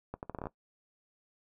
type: accelerating click train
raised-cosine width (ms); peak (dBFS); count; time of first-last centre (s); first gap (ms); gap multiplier
1; -24; 9; 0.14-0.47; 89; 0.76
effects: noise-tail reverb RT60 0.1 s tail -18 dB re dry